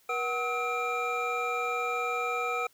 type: tone cluster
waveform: triangle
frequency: 480.9 / 747 / 1283 / 2380 Hz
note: B4 / F#5 / E6 / D7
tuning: -46 / +16 / -47 / +22 cents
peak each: -32 / -33 / -30 / -32 dBFS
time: 0.09-2.67 s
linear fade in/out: 5 ms
effects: tanh soft clip ceiling -17 dBFS + white hiss -64 dBFS RMS until 2.73 s